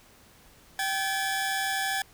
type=tone pair together; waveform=sawtooth; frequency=778 / 1711.6 Hz; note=G5 / A6; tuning=-13 / -48 cents; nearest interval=octave + major second; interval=1365 cents; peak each=-26 dBFS; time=0.79-2.02 s; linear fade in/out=2 ms; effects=pink hiss -56 dBFS RMS until 2.13 s